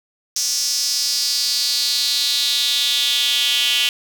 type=tone with high-pass filter sweep; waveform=square; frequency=130.81 Hz; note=C3; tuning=in tune; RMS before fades=-19 dBFS; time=0.36-3.89 s; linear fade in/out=2 ms; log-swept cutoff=5700 to 3000 Hz; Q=4.9; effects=none